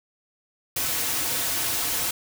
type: noise with comb filter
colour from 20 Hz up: white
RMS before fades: -26 dBFS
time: 0.76-2.11 s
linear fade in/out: 5 ms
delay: 5 ms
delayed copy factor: -0.55
effects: none